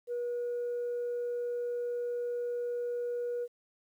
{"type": "tone", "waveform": "sine", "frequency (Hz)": 482.4, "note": "B4", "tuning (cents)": -41, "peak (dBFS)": -30, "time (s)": [0.07, 3.48], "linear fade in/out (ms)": 50, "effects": ["tanh soft clip ceiling -29 dBFS", "11-bit"]}